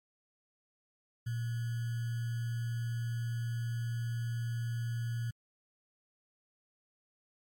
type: tone with sample-and-hold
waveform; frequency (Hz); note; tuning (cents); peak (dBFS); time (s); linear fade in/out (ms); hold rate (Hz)
sine; 117.4; A#2; +13; -32; 1.26-5.31; 10; 1575
effects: MP3 64 kbps